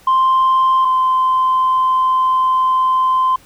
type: tone pair in turn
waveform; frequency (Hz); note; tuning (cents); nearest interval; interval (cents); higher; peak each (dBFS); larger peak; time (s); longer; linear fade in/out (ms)
sine; 1046.5 / 1035.7; C6 / C6; 0 / -18; unison; 18; first; -8 / -10; first; 0.07-0.85 / 0.85-3.36; second; 5
effects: tanh soft clip ceiling -8 dBFS + pink hiss -47 dBFS RMS until 3.45 s